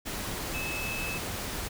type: tone in noise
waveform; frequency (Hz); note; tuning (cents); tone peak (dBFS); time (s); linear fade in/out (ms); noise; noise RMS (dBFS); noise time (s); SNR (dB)
sine; 2600; E7; -24; -34; 0.53-1.19; 20; pink; -35; 0.05-1.69; -2
effects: none